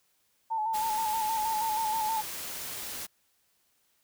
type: tone with vibrato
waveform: sine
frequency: 878 Hz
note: A5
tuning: 4 cents flat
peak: -27 dBFS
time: 0.5-2.22 s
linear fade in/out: 20 ms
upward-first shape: square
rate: 6.3 Hz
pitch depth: 40 cents each way
type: noise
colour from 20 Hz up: white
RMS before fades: -38 dBFS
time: 0.73-3.07 s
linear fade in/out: 20 ms
effects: white hiss -71 dBFS RMS until 4.03 s